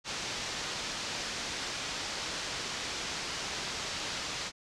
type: low-pass noise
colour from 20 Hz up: white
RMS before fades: -37 dBFS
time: 0.04-4.52 s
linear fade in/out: 50 ms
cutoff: 6200 Hz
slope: 24 dB/octave
effects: low-pass 10000 Hz 12 dB/octave